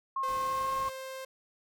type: tone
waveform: sine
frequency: 1076 Hz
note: C6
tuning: 48 cents sharp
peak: -29 dBFS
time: 0.16-0.89 s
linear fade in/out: 5 ms
type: tone with pitch glide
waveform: sawtooth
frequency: 518 to 527.1 Hz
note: C5 to C5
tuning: -17 to +13 cents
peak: -35 dBFS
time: 0.23-1.25 s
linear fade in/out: 5 ms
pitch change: +30 cents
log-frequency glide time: 0.4-0.75 s
type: noise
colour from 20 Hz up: pink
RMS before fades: -48 dBFS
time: 0.28-0.9 s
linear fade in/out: 5 ms
effects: none